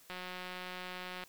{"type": "click train", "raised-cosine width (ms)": 0.3, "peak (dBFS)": -27, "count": 208, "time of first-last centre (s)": [0.1, 1.237], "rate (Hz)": 182, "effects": ["white hiss -61 dBFS RMS until 1.28 s"]}